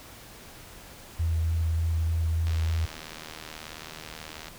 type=tone with vibrato; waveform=sine; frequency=81.8 Hz; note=E2; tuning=13 cents flat; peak=-23 dBFS; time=1.19-2.86 s; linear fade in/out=10 ms; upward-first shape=square; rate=3.4 Hz; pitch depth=12 cents each way
type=click train; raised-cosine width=0.2 ms; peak=-22 dBFS; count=159; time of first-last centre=2.47-4.483 s; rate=78.5 Hz
effects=pink hiss -47 dBFS RMS until 4.58 s